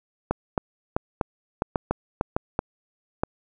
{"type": "clicks", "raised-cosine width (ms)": 1, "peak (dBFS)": -8, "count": 11, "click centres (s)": [0.31, 0.578, 0.965, 1.212, 1.621, 1.758, 1.91, 2.211, 2.365, 2.591, 3.235], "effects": []}